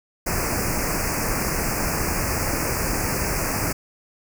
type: band-stop noise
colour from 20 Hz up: pink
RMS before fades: -24 dBFS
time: 0.26-3.73 s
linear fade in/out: 10 ms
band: 2600 to 4700 Hz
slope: 96 dB/octave
effects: none